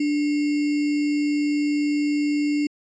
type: tone with sample-and-hold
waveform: sine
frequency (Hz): 293.7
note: D4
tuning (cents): 0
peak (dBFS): -19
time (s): 0-2.67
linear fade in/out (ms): 5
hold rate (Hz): 2450
effects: resampled to 16000 Hz